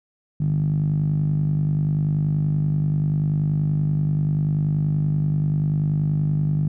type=tone with band-pass filter; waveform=10% pulse; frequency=50.4 Hz; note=G1; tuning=49 cents sharp; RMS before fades=-21 dBFS; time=0.4-6.68 s; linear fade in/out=5 ms; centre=150 Hz; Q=6.3; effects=none